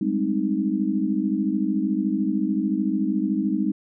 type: chord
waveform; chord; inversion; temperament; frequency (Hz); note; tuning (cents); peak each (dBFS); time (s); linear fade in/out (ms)
sine; Ab major seventh; third; equal with one note detuned; 196 / 209.6 / 261.6 / 311.1; G3 / Ab3 / C4 / Eb4; 0 / +16 / 0 / 0; -26 / -26 / -27 / -25; 0.01-3.72; 5
effects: none